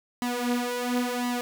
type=tone with flanger; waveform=sawtooth; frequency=244.8 Hz; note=B3; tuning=15 cents flat; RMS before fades=-28 dBFS; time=0.22-1.41 s; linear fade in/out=0 ms; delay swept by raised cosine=1 to 6.1 ms; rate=0.95 Hz; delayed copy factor=+0.75; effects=none